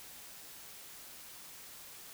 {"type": "silence", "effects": ["white hiss -51 dBFS RMS until 2.13 s"]}